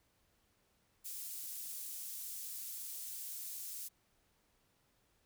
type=high-pass noise; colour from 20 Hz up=pink; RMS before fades=-45 dBFS; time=1.04-3.89 s; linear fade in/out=20 ms; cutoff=9200 Hz; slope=12 dB/octave; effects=pink hiss -75 dBFS RMS until 5.25 s